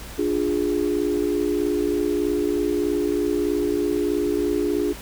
sine chord, D diminished, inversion none, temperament equal with one note detuned, 293.7 / 352.1 / 415.3 Hz, D4 / F4 / Ab4, 0 / +14 / 0 cents, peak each -24 dBFS, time 0.18-4.93 s, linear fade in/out 10 ms, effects added 55 Hz sine -39 dBFS peak until 5.01 s + pink hiss -39 dBFS RMS until 5.01 s

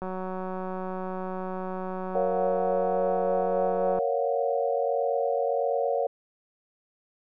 click train, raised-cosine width 1 ms, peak -21 dBFS, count 739, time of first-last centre 0.02-3.988 s, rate 186 Hz
sine chord, Gb major seventh, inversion first, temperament equal, 466.2 / 554.4 / 698.5 / 740 Hz, Bb4 / Db5 / F5 / Gb5, 0 / 0 / 0 / 0 cents, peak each -28 / -27 / -31 / -32 dBFS, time 2.15-6.07 s, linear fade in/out 2 ms
effects none

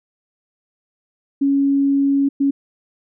sine tone bursts at uneven times, 277.8 Hz, C#4, 4 cents sharp, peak -13 dBFS, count 2, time 1.41-2.29 / 2.4-2.51 s, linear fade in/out 10 ms, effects none

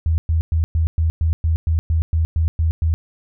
sine tone bursts, 80.8 Hz, E2, 34 cents flat, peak -14 dBFS, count 13, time 0.06-2.94 s, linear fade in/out 0 ms, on 120 ms, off 110 ms, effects none

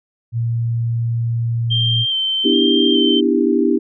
sine tone, 116.54 Hz, A#2, in tune, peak -16 dBFS, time 0.32-2.06 s, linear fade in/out 50 ms
sine tone with vibrato, 3136 Hz, G7, in tune, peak -16 dBFS, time 1.7-3.21 s, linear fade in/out 20 ms, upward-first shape square, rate 1.2 Hz, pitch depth 18 cents each way
sine chord, E minor seventh, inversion second, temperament just, 247.2 / 296.7 / 329.6 / 395.6 Hz, B3 / D4 / E4 / G4, +2 / +18 / 0 / +16 cents, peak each -18 dBFS, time 2.44-3.79 s, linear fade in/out 20 ms
effects none

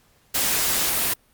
white noise, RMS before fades -22 dBFS, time 0.34-1.14 s, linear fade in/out 10 ms, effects pink hiss -60 dBFS RMS until 1.33 s + Opus 48 kbps

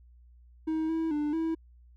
triangle tone with pitch steps, 317 / 324.3 / 296.9 / 324.8 Hz, D#4 / E4 / D4 / E4, +32 / -28 / +19 / -26 cents, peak -25 dBFS, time 0.67-1.55 s, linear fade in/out 10 ms, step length 220 ms, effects added 60 Hz sine -53 dBFS peak until 1.96 s

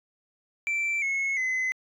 sine tone with pitch steps, 2339 / 2182 / 2036 Hz, D7 / C#7 / C7, -8 / -28 / -48 cents, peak -22 dBFS, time 0.67-1.72 s, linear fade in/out 0 ms, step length 350 ms, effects tanh soft clip ceiling -24 dBFS

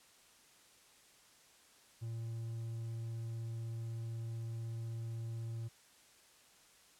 triangle tone, 114.5 Hz, A#2, 31 cents flat, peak -37 dBFS, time 2.01-5.69 s, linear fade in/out 20 ms, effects white hiss -64 dBFS RMS until 6.99 s + low-pass 10000 Hz 12 dB/octave

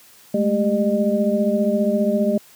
sine tone cluster, 203.9 / 218.8 / 396.2 / 607 Hz, G#3 / A3 / G4 / D#5, -32 / -9 / +18 / -43 cents, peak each -22 / -20 / -25 / -21 dBFS, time 0.34-2.38 s, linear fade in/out 5 ms, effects white hiss -49 dBFS RMS until 2.55 s + high-pass 80 Hz 12 dB/octave

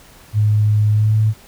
sine tone with pitch glide, 105.8 to 108.52 Hz, G#2 to A2, +33 to -23 cents, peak -11 dBFS, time 0.33-1.34 s, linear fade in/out 50 ms, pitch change +44 cents, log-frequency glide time 0.91-1.16 s, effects pink hiss -45 dBFS RMS until 1.47 s

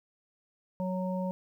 harmonic tone, 185 Hz, F#3, in tune, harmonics 1 / 3 / 5, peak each -31 / -35 / -40 dBFS, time 0.8-1.31 s, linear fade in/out 0 ms, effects 11-bit

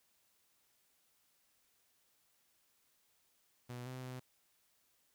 sawtooth tone with pitch steps, 122.9 / 128.4 / 127.4 Hz, B2 / C3 / C3, -8 / -32 / -46 cents, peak -40 dBFS, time 3.69-4.2 s, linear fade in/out 10 ms, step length 170 ms, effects white hiss -75 dBFS RMS until 5.14 s

